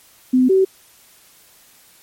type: tone pair in turn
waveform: sine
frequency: 255.1 / 381.3 Hz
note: C4 / G4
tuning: -44 / -48 cents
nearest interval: perfect fifth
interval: 696 cents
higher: second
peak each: -10 dBFS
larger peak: neither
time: 0.33-0.49 / 0.49-0.65 s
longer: neither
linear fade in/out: 10 ms
effects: white hiss -50 dBFS RMS until 2.02 s + MP3 64 kbps